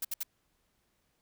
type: noise bursts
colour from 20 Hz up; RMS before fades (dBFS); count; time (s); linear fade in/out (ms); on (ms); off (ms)
blue; -34; 3; 0.02-0.232; 5; 28; 64
effects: pink hiss -75 dBFS RMS until 1.21 s